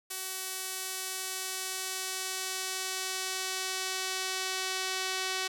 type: tone with band-pass filter sweep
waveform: sawtooth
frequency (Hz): 376.4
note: F#4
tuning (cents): +30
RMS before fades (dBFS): -35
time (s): 0.1-5.48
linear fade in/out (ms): 10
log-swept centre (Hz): 11000 to 4400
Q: 0.74
effects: none